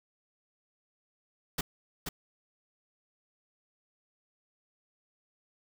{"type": "noise with echo", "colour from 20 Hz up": "pink", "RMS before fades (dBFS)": -31, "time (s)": [1.58, 1.61], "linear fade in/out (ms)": 5, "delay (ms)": 480, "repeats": 1, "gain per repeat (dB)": -5, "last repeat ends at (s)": 2.09, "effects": []}